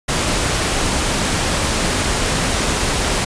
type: noise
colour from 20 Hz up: pink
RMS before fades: -18 dBFS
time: 0.08-3.25 s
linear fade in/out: 10 ms
effects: resampled to 22050 Hz